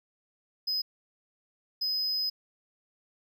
triangle tone bursts at uneven times, 5040 Hz, D#8, 21 cents sharp, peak -26 dBFS, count 2, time 0.67-0.82 / 1.81-2.3 s, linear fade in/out 10 ms, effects none

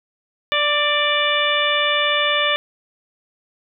harmonic tone with a mistuned harmonic, 587.3 Hz, D5, in tune, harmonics 1 / 2 / 3 / 4 / 5 / 6, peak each -23 / -23 / -23 / -23 / -23 / -23 dBFS, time 0.52-2.56 s, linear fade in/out 0 ms, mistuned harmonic 3, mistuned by +19 cents, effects none

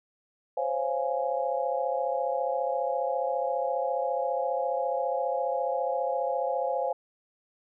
sine chord, Db major seventh, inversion third, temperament just, 519.7 / 554.4 / 693 / 831.5 Hz, C5 / Db5 / F5 / Ab5, -12 / 0 / -14 / +2 cents, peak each -30 / -32 / -32 / -32 dBFS, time 0.57-6.93 s, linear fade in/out 5 ms, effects none

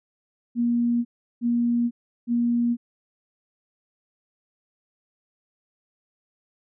sine tone bursts, 237.7 Hz, A#3, 34 cents sharp, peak -19 dBFS, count 3, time 0.55-2.77 s, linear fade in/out 50 ms, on 500 ms, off 360 ms, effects none

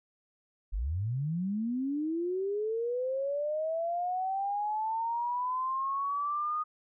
sine linear sweep, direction up, 40.56 to 1239 Hz, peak -29 dBFS, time 0.72-6.64 s, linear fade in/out 20 ms, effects none

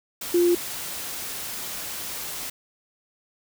sine tone in noise, 349.2 Hz, F4, in tune, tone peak -16 dBFS, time 0.34-0.55 s, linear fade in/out 5 ms, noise white, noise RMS -33 dBFS, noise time 0.21-2.5 s, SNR +14 dB, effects none

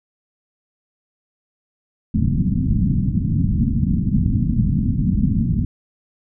white low-pass noise, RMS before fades -18 dBFS, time 2.14-5.65 s, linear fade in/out 5 ms, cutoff 240 Hz, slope 48 dB/octave, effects none

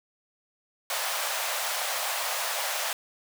pink high-pass noise, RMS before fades -30 dBFS, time 0.9-2.93 s, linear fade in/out 2 ms, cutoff 570 Hz, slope 48 dB/octave, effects none

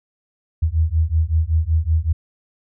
sine beating tone pair, 77.78 / 83.08 Hz, D#2 / E2, 0 / +14 cents, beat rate 5.3 Hz, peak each -18 dBFS, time 0.62-2.13 s, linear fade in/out 10 ms, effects none

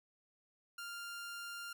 sawtooth tone, 1396.9 Hz, F6, in tune, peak -40 dBFS, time 0.78-1.73 s, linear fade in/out 5 ms, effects none

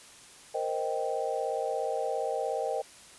sine chord, C minor seventh, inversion third, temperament equal, 466.2 / 523.3 / 622.3 / 784 Hz, Bb4 / C5 / Eb5 / G5, 0 / 0 / 0 / 0 cents, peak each -34 dBFS, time 0.54-2.82 s, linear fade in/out 10 ms, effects white hiss -52 dBFS RMS until 3.18 s + resampled to 24000 Hz

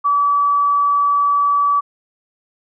sine tone, 1148 Hz, D6, 40 cents flat, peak -12 dBFS, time 0.04-1.81 s, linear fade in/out 20 ms, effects none

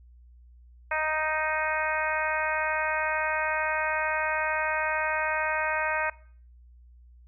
harmonic tone, 311.1 Hz, D#4, in tune, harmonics 2 / 3 / 4 / 5 / 6 / 7 / 8, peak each -32 / -31 / -35 / -31 / -34 / -35 / -35 dBFS, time 0.91-6.1 s, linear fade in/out 5 ms, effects noise-tail reverb RT60 0.5 s tail -21 dB re dry + added 60 Hz sine -50 dBFS peak until 7.27 s

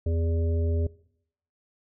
harmonic tone with a mistuned harmonic, 83.3 Hz, E2, 19 cents sharp, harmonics 1 / 3 / 5 / 7, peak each -23 / -37 / -35 / -39 dBFS, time 0.06-0.87 s, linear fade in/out 5 ms, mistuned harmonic 5, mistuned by -31 cents, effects noise-tail reverb RT60 0.7 s tail -21 dB re dry

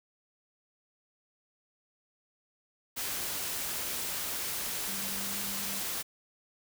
sine tone in noise, 197.7 Hz, G3, 15 cents sharp, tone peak -44 dBFS, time 4.87-5.81 s, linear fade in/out 20 ms, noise white, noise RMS -35 dBFS, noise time 2.96-6.03 s, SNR -12 dB, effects none

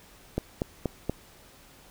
click train, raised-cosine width 2 ms, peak -13 dBFS, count 4, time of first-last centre 0.38-1.096 s, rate 4.19 Hz, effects pink hiss -54 dBFS RMS until 1.9 s

